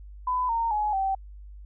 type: tone with pitch steps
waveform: sine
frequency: 1003 / 919.8 / 843.4 / 773.4 Hz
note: B5 / A#5 / G#5 / G5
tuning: +26 / -23 / +26 / -24 cents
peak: -23 dBFS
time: 0.27-1.15 s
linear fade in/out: 5 ms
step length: 220 ms
effects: added 50 Hz sine -41 dBFS peak until 1.65 s